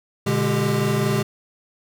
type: tone cluster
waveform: square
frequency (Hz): 120.9 / 145.7 / 206.8 / 395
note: B2 / D3 / G#3 / G4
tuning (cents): -36 / -13 / -7 / +13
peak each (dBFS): -25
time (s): 0.26-1.23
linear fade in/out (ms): 10
effects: none